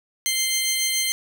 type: tone pair together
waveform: 15% pulse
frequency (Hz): 2093 / 3136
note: C7 / G7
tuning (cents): 0 / 0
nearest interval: perfect fifth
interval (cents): 700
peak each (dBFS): -17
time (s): 0.26-1.12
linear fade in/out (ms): 0
effects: none